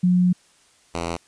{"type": "tone pair in turn", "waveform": ["sine", "5% pulse"], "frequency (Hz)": [180, 84.7], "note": ["F#3", "E2"], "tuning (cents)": [-47, 48], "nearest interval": "octave + minor second", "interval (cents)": 1305, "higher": "first", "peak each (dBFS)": -14, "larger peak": "neither", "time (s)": [[0.03, 0.33], [0.94, 1.17]], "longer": "first", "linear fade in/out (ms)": 10, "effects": ["white hiss -57 dBFS RMS until 1.27 s", "resampled to 22050 Hz"]}